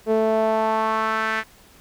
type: tone with band-pass filter sweep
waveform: sawtooth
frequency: 220 Hz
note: A3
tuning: in tune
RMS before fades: -21 dBFS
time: 0.06-1.44 s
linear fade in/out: 50 ms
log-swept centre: 470 to 1800 Hz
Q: 2.7
effects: pink hiss -51 dBFS RMS until 1.8 s